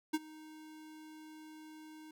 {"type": "tone with ADSR envelope", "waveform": "square", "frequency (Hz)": 311.1, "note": "D#4", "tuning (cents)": 0, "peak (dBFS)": -29, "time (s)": [0.13, 2.11], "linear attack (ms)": 14, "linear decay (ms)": 37, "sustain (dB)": -22, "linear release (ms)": 3, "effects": []}